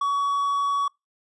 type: tone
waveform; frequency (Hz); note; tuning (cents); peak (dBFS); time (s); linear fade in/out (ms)
triangle; 1128; C#6; +30; -19; 0.01-0.88; 5
effects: noise-tail reverb RT60 0.2 s tail -25 dB re dry + resampled to 24000 Hz